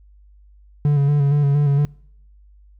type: tone with vibrato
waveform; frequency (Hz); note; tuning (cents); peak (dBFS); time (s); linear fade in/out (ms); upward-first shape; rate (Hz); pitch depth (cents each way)
triangle; 143.4; D3; -41; -11; 0.85-1.85; 0; square; 4.3; 33
effects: noise-tail reverb RT60 0.7 s tail -26 dB re dry + added 50 Hz sine -46 dBFS peak until 2.79 s